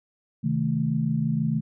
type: chord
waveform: sine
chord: A diminished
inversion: first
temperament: just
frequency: 132 / 158.4 / 220 Hz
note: C3 / Eb3 / A3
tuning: +16 / +31 / 0 cents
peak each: -28 / -25 / -26 dBFS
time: 0.43-1.61 s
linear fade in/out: 20 ms
effects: none